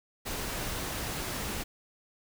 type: noise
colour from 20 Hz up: pink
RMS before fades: -35 dBFS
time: 0.25-1.64 s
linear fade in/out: 20 ms
effects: none